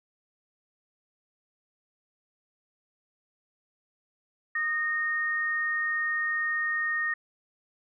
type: tone pair together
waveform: sine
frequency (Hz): 1234 / 1848.9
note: D#6 / A#6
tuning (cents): -15 / -15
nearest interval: perfect fifth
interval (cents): 700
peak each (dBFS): -35 / -26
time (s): 4.55-7.14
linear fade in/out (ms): 5
effects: none